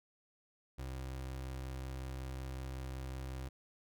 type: tone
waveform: 30% pulse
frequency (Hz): 65.41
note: C2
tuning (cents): 0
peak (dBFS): -38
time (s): 0.78-3.49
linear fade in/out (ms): 10
effects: none